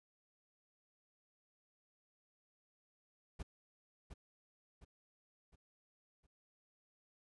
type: noise with echo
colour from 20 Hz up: brown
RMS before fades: -44 dBFS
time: 3.39-3.43 s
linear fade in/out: 10 ms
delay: 710 ms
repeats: 4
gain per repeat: -7 dB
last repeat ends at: 6.27 s
effects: resampled to 24000 Hz